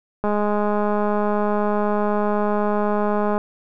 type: click train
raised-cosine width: 1 ms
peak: -9 dBFS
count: 654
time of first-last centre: 0.24-3.379 s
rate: 208 Hz
effects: none